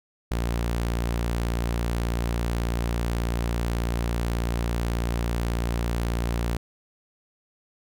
sawtooth tone, 58.27 Hz, A#1, in tune, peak -20 dBFS, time 0.31-6.57 s, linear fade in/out 5 ms, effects none

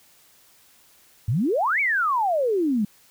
sine exponential two-way sweep, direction up then down, 98 to 2339 to 196.6 Hz, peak -19 dBFS, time 1.28-2.85 s, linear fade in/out 5 ms, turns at 1.8 s, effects white hiss -56 dBFS RMS until 3.1 s

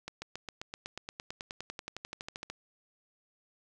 accelerating click train, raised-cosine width 0.2 ms, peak -22 dBFS, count 25, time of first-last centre 0.08-2.5 s, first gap 140 ms, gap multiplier 0.97, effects none

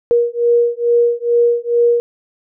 sine beating tone pair, 473.3 / 475.6 Hz, A#4 / A#4, +26 / +35 cents, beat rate 2.3 Hz, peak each -14 dBFS, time 0.11-2 s, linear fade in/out 0 ms, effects none

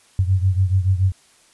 sine beating tone pair, 92.5 / 99.5 Hz, F#2 / G2, 0 / +26 cents, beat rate 7 Hz, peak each -16 / -20 dBFS, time 0.19-1.12 s, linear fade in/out 0 ms, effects white hiss -54 dBFS RMS until 1.53 s + resampled to 24000 Hz

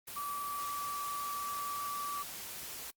sine tone in noise, 1155 Hz, D6, 29 cents flat, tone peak -36 dBFS, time 0.16-2.23 s, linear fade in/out 10 ms, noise white, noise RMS -44 dBFS, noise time 0.07-2.91 s, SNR +5 dB, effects noise-tail reverb RT60 0.1 s tail -26 dB re dry + Opus 32 kbps

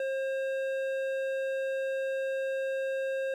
sine tone with hard clipping, 535 Hz, C5, 38 cents sharp, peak -31 dBFS, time 0-3.34 s, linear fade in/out 2 ms, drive 10 dB, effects none

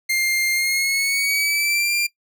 sawtooth tone with pitch glide, 2110 to 2382 Hz, C7 to D7, +14 to +24 cents, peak -15 dBFS, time 0.09-2.07 s, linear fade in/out 10 ms, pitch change +210 cents, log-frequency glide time 0.53-1.93 s, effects noise-tail reverb RT60 0.1 s tail -19 dB re dry

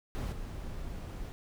brown noise with level steps, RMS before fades -34 / -40 dBFS, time 0.15-1.32 s, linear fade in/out 0 ms, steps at 0.32 s, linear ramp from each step 5 ms, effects none

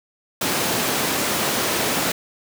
pink high-pass noise, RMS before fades -22 dBFS, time 0.41-2.12 s, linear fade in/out 5 ms, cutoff 200 Hz, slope 12 dB/octave, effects none

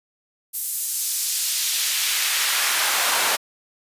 pink noise with high-pass filter sweep, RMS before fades -22 dBFS, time 0.53-3.37 s, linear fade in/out 20 ms, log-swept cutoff 11000 to 740 Hz, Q 0.89, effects resampled to 32000 Hz

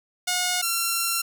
5% pulse tone pair in turn, 722 / 1363 Hz, F#5 / F6, -43 / -43 cents, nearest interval major seventh, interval 1100 cents, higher second, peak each -11 dBFS, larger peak neither, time 0.27-0.62 / 0.62-1.22 s, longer second, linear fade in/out 10 ms, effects none

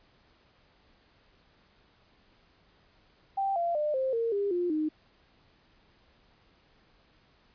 sine tone with pitch steps, 783 / 685.6 / 600.3 / 525.6 / 460.2 / 403 / 352.8 / 308.9 Hz, G5 / F5 / D5 / C5 / A#4 / G4 / F4 / D#4, -2 / -32 / +38 / +8 / -22 / +48 / +18 / -12 cents, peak -26 dBFS, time 3.37-4.89 s, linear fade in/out 10 ms, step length 190 ms, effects pink hiss -64 dBFS RMS until 7.54 s + resampled to 11025 Hz

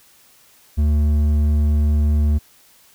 sine tone with hard clipping, 74.6 Hz, D2, 28 cents sharp, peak -15 dBFS, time 0.77-2.39 s, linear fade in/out 20 ms, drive 6 dB, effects white hiss -52 dBFS RMS until 2.94 s

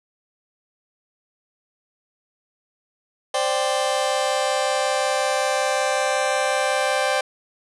sawtooth chord, C suspended second, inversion none, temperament just, 523.3 / 588.7 / 784.9 Hz, C5 / D5 / G5, 0 / +4 / +2 cents, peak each -20 dBFS, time 3.34-7.21 s, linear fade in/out 5 ms, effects resampled to 24000 Hz + 8-bit

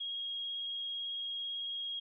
sine tone with vibrato, 3277 Hz, G#7, 24 cents flat, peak -36 dBFS, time 0-2 s, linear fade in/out 10 ms, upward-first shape triangle, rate 18 Hz, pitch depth 17 cents each way, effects none

